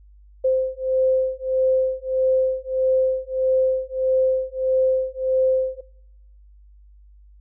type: beating tone pair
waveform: sine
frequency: 520 / 521.6 Hz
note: C5 / C5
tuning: -11 / -5 cents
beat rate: 1.6 Hz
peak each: -21 dBFS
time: 0.44-5.81 s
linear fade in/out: 10 ms
effects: noise-tail reverb RT60 1.0 s tail -26 dB re dry + added 50 Hz sine -46 dBFS peak until 7.4 s